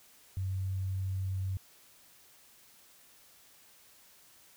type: tone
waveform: sine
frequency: 95 Hz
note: F#2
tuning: 46 cents sharp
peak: -31 dBFS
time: 0.37-1.57 s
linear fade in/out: 0 ms
effects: white hiss -60 dBFS RMS until 4.56 s